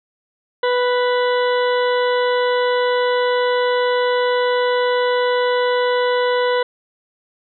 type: harmonic tone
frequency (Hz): 493.9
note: B4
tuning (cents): 0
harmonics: 1 / 2 / 3 / 4 / 6 / 7 / 8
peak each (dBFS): -16 / -22 / -26 / -28 / -32 / -33 / -34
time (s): 0.63-6.63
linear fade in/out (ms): 5
effects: none